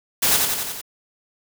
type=noise with echo; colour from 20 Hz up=white; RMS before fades=-18 dBFS; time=0.22-0.37 s; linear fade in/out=10 ms; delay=89 ms; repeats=5; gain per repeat=-3 dB; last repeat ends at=0.815 s; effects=none